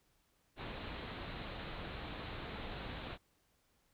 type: low-pass noise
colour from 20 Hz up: pink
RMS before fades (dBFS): -45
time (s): 0.56-3.18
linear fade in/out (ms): 50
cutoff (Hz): 4100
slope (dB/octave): 96
effects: pink hiss -75 dBFS RMS until 3.93 s